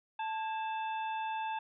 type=harmonic tone with a mistuned harmonic; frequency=880 Hz; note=A5; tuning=in tune; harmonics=1 / 2 / 3 / 4; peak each=-34 / -46 / -45 / -52 dBFS; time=0.19-1.59 s; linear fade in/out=5 ms; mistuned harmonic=2; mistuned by=-130 cents; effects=none